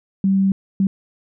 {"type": "tone bursts at uneven times", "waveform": "sine", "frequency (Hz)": 193.6, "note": "G3", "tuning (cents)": -21, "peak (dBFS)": -13, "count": 2, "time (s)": [[0.24, 0.52], [0.8, 0.87]], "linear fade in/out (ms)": 2, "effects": []}